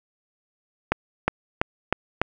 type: accelerating click train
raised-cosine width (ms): 0.5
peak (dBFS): -4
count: 5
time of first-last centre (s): 0.92-2.216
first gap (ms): 360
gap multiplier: 0.93
effects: none